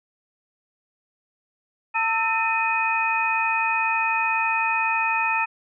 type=tone cluster; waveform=sine; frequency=901 / 1314 / 1808 / 2504 Hz; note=A5 / E6 / A6 / D#7; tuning=+41 / -6 / +47 / +10 cents; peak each=-24 / -28 / -30 / -23 dBFS; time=1.94-5.46 s; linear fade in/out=20 ms; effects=none